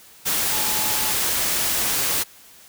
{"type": "tone in noise", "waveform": "sine", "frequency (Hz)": 858, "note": "A5", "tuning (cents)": -44, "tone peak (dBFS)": -33, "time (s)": [0.51, 1.13], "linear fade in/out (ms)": 20, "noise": "white", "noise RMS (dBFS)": -22, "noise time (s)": [0.25, 2.24], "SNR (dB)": -14, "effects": ["white hiss -48 dBFS RMS until 2.68 s"]}